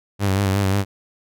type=tone with vibrato; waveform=sawtooth; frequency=98 Hz; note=G2; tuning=in tune; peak=-13 dBFS; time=0.19-0.85 s; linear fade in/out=50 ms; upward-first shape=sine; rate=5.6 Hz; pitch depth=54 cents each way; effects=none